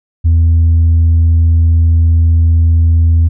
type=tone; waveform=sine; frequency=82.41 Hz; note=E2; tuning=in tune; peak=-3 dBFS; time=0.24-3.29 s; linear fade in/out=20 ms; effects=tanh soft clip ceiling -4 dBFS